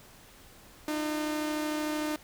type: tone pair together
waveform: sawtooth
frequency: 303.8 / 337.1 Hz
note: D#4 / E4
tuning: -41 / +39 cents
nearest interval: major second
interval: 180 cents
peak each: -26 / -37 dBFS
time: 0.88-2.16 s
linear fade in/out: 2 ms
effects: pink hiss -54 dBFS RMS until 2.23 s